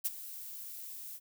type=noise with ADSR envelope; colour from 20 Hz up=violet; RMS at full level=-30 dBFS; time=0.04-1.2 s; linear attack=19 ms; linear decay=30 ms; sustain=-15 dB; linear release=45 ms; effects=none